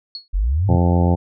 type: tone with exponential decay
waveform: sine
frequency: 4349 Hz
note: C#8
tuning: 34 cents flat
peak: -24 dBFS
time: 0.15-0.28 s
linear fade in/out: 1 ms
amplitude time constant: 28 ms
type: exponential sweep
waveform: sine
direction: up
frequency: 41.36 to 134.3 Hz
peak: -15 dBFS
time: 0.33-0.77 s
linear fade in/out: 20 ms
type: harmonic tone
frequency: 87.31 Hz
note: F2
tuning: in tune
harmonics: 1 / 2 / 3 / 4 / 5 / 6 / 7 / 8 / 9 / 10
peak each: -15 / -18 / -24 / -26 / -29 / -27 / -31 / -32 / -28 / -30 dBFS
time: 0.68-1.16 s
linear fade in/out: 20 ms
effects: none